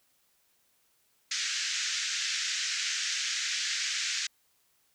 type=band-pass noise; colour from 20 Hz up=white; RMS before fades=-32 dBFS; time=1.31-4.27 s; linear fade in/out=5 ms; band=1500 to 6900 Hz; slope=48 dB/octave; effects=white hiss -70 dBFS RMS until 4.94 s